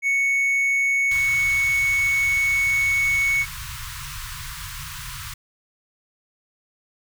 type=tone; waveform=triangle; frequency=2217 Hz; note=C#7; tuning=in tune; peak=-16 dBFS; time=0.02-3.46 s; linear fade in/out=50 ms
type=band-stop noise; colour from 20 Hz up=pink; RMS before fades=-34 dBFS; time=1.11-5.34 s; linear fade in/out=5 ms; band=150 to 970 Hz; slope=96 dB/octave
effects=none